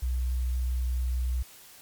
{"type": "tone", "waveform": "sine", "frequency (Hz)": 62.4, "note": "B1", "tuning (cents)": 19, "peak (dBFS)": -25, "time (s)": [0.02, 1.43], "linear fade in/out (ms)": 10, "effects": ["white hiss -51 dBFS RMS until 1.81 s", "MP3 96 kbps"]}